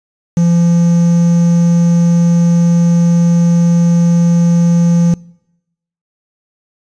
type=tone with quantisation; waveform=triangle; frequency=171 Hz; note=F3; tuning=36 cents flat; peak=-5 dBFS; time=0.37-5.14 s; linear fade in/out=2 ms; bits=5; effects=noise-tail reverb RT60 0.9 s tail -25 dB re dry + resampled to 22050 Hz